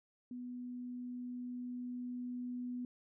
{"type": "tone with level ramp", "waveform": "sine", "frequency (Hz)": 246.9, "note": "B3", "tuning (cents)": 0, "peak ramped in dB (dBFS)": [-42, -38], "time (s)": [0.31, 2.85], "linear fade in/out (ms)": 2, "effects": []}